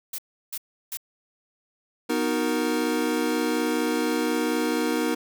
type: noise bursts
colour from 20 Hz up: blue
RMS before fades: -32 dBFS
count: 3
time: 0.13-0.972 s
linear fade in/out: 5 ms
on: 54 ms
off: 340 ms
type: chord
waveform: square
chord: B major seventh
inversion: none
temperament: equal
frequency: 246.9 / 311.1 / 370 / 466.2 Hz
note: B3 / D#4 / F#4 / A#4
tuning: 0 / 0 / 0 / 0 cents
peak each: -29 / -27 / -33 / -29 dBFS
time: 2.09-5.15 s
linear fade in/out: 10 ms
effects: none